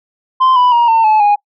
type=tone with pitch steps; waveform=sine; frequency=1038 / 991.1 / 946.4 / 903.6 / 862.8 / 823.9 Hz; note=C6 / B5 / A#5 / A5 / A5 / G#5; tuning=-14 / +6 / +26 / +46 / -34 / -14 cents; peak=-4 dBFS; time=0.4-1.36 s; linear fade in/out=20 ms; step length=160 ms; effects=noise-tail reverb RT60 0.1 s tail -23 dB re dry + tanh soft clip ceiling -6 dBFS